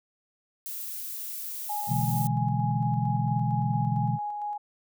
violet noise, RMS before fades -36 dBFS, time 0.66-2.27 s, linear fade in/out 0 ms
sine tone with tremolo, 830.6 Hz, G#5, in tune, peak -29 dBFS, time 1.69-4.58 s, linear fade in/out 10 ms, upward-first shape square, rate 4.4 Hz, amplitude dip 25%
sine chord, E dominant seventh, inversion second, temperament equal, 123.47 / 146.83 / 164.81 / 207.7 Hz, B2 / D3 / E3 / G#3, 0 / 0 / 0 / 0 cents, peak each -27 / -31 / -31 / -33 dBFS, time 1.87-4.19 s, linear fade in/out 50 ms
effects none

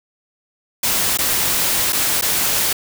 white noise with dropouts, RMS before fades -18 dBFS, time 0.83-2.73 s, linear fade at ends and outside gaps 5 ms, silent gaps 1.174-1.186 / 1.924-1.929 / 2.212-2.222 s, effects none

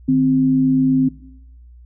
sine tone pair together, 153.19 / 261.6 Hz, D#3 / C4, -27 / 0 cents, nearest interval major sixth, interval 927 cents, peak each -21 / -12 dBFS, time 0.08-1.09 s, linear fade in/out 10 ms, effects noise-tail reverb RT60 0.8 s tail -19 dB re dry + added 60 Hz sine -40 dBFS peak until 1.85 s

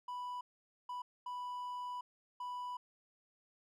triangle tone bursts at uneven times, 987.8 Hz, B5, in tune, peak -38 dBFS, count 4, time 0.08-0.41 / 0.89-1.02 / 1.26-2.01 / 2.4-2.77 s, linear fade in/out 5 ms, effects none

